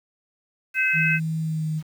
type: harmonic tone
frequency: 515 Hz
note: C5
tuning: 28 cents flat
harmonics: 3 / 4 / 5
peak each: -23 / -27 / -21 dBFS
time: 0.74-1.2 s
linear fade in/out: 50 ms
type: tone with pitch glide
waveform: sine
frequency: 160 to 156.26 Hz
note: D#3 to D#3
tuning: +49 to +8 cents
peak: -23 dBFS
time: 0.93-1.83 s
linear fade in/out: 50 ms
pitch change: -41 cents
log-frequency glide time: 1.4-1.69 s
effects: 8-bit